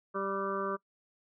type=harmonic tone with a mistuned harmonic; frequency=196 Hz; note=G3; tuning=in tune; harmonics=1 / 2 / 3 / 5 / 6 / 7 / 8; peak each=-41 / -36 / -39 / -43 / -35 / -44 / -45 dBFS; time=0.14-0.77 s; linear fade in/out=20 ms; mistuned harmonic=8; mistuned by=-47 cents; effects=noise-tail reverb RT60 0.1 s tail -23 dB re dry